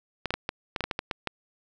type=clicks; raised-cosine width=0.3 ms; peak=-12 dBFS; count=11; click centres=0.257 / 0.306 / 0.34 / 0.491 / 0.762 / 0.807 / 0.84 / 0.912 / 0.991 / 1.112 / 1.273 s; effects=none